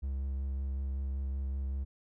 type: tone with vibrato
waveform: triangle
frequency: 67.6 Hz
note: C#2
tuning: 43 cents flat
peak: -30 dBFS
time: 0.02-1.85 s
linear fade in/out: 20 ms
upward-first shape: sine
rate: 5.3 Hz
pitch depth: 18 cents each way
effects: none